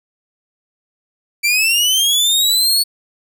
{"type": "linear sweep", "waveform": "sawtooth", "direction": "up", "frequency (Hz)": [2312, 4435], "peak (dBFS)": -9, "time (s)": [1.43, 2.84], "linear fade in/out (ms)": 20, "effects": []}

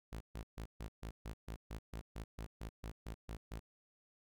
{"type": "tone bursts", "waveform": "sawtooth", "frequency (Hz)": 55, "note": "A1", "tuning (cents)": 0, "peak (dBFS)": -39, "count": 16, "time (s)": [0.12, 3.596], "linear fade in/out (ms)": 10, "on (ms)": 86, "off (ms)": 140, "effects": []}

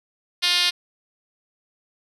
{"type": "tone with band-pass filter", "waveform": "5% pulse", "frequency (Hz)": 354.1, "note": "F4", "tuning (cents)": 24, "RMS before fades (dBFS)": -20, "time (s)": [0.42, 0.71], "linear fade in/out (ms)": 20, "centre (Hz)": 4200, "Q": 1.6, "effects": ["resampled to 32000 Hz"]}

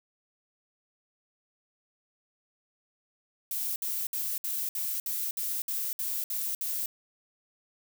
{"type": "noise bursts", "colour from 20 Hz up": "violet", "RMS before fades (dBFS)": -32, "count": 11, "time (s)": [3.51, 6.86], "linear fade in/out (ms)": 2, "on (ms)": 250, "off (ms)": 60, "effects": []}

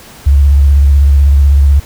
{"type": "tone with vibrato", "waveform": "sine", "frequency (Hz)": 70.2, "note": "C#2", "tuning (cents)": 22, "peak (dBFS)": -3, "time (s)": [0.26, 1.8], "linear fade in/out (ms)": 10, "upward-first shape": "sine", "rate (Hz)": 16, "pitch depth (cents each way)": 63, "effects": ["pink hiss -35 dBFS RMS until 1.85 s"]}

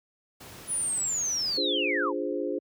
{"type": "noise", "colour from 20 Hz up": "pink", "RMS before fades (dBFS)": -45, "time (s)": [0.4, 1.58], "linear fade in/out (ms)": 10}
{"type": "linear sweep", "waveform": "sine", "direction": "down", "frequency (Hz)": [10030, 799], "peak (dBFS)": -26, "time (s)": [0.67, 2.13], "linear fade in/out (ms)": 50}
{"type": "chord", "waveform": "sine", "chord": "D half-diminished seventh", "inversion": "none", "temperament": "equal", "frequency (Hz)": [293.7, 349.2, 415.3, 523.3], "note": ["D4", "F4", "Ab4", "C5"], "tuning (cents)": [0, 0, 0, 0], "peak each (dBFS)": -33, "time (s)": [1.57, 2.59], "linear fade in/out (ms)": 10}
{"effects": ["high-pass 80 Hz 12 dB/octave"]}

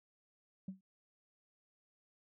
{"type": "tone with exponential decay", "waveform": "sine", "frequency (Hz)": 190, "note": "F#3", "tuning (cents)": 46, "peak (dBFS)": -36, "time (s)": [0.68, 0.81], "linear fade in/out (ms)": 5, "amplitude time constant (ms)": 28, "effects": ["tanh soft clip ceiling -36 dBFS"]}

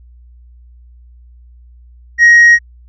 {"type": "tone with tanh clipping", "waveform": "triangle", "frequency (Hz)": 1884, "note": "A#6", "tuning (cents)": 18, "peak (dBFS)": -3, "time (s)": [2.18, 2.59], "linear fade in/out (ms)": 50, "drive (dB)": 6, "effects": ["added 60 Hz sine -38 dBFS peak until 2.88 s", "resampled to 16000 Hz"]}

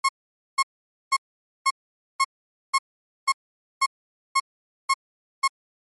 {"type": "tone bursts", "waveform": "35% pulse", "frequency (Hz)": 1084, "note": "C#6", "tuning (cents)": -39, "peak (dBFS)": -15, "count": 11, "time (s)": [0.04, 5.479], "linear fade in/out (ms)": 10, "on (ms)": 49, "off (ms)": 490, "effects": ["MP3 48 kbps"]}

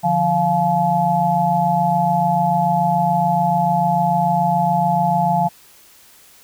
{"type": "tone cluster", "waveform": "sine", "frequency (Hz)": [147.8, 174.7, 698, 857], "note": ["D3", "F3", "F5", "A5"], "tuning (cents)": [11, 1, -1, -46], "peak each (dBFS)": [-25, -21, -18, -18], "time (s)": [0.03, 5.49], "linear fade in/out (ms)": 20, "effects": ["white hiss -48 dBFS RMS until 6.43 s"]}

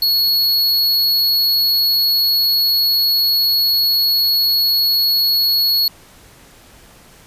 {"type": "tone", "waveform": "square", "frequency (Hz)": 4352, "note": "C#8", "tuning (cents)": -33, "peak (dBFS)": -13, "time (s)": [0.02, 5.88], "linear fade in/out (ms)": 2, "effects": ["pink hiss -45 dBFS RMS until 7.26 s", "resampled to 32000 Hz"]}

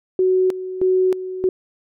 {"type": "tone with tremolo", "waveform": "sine", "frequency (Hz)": 372, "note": "F#4", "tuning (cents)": 9, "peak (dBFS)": -13, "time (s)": [0.19, 1.49], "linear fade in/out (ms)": 2, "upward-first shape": "square", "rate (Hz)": 1.6, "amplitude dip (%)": 75, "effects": []}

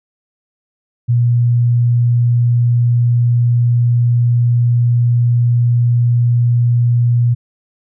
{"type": "tone", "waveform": "sine", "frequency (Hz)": 120, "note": "B2", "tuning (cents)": -49, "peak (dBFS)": -9, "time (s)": [1.08, 7.35], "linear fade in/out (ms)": 20, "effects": []}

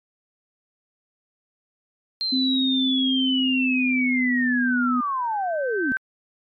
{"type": "linear sweep", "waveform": "sine", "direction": "down", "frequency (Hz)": [4186, 241.2], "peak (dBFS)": -22, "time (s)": [2.21, 5.92], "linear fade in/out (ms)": 0}
{"type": "tone with pitch glide", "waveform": "sine", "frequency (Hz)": [261.6, 247.8], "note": ["C4", "B3"], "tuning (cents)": [0, 6], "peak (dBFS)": -20, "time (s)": [2.32, 5.01], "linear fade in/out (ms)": 10, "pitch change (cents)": -94, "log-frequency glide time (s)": [3.32, 4.53]}
{"type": "tone with exponential growth", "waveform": "sine", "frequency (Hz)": 1548, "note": "G6", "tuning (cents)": -22, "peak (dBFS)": -20, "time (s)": [4.72, 5.97], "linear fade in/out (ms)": 0, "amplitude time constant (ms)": 270}
{"effects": ["MP3 96 kbps"]}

